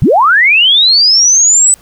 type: linear sweep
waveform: sine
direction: up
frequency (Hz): 89.9 to 8060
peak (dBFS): -4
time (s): 0.02-1.74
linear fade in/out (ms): 0
effects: pink hiss -44 dBFS RMS until 1.81 s